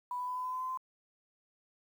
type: tone with pitch steps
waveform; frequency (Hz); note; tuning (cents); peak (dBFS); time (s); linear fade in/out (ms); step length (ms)
sine; 987.8 / 994.1 / 1000.4 / 1006.8 / 1013.2 / 1019.7 / 1026.2 / 1032.7; B5 / B5 / B5 / B5 / B5 / C6 / C6 / C6; 0 / +11 / +22 / +33 / +44 / -45 / -34 / -23; -34; 0.11-0.774; 2; 83
effects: 10-bit